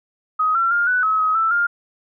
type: tone with pitch steps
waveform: sine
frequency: 1259 / 1357 / 1408 / 1489 / 1285 / 1268 / 1325 / 1406 Hz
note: D#6 / E6 / F6 / F#6 / E6 / D#6 / E6 / F6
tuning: +20 / +50 / +14 / +11 / -45 / +32 / +9 / +11 cents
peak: -15 dBFS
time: 0.39-1.67 s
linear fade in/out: 10 ms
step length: 160 ms
effects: none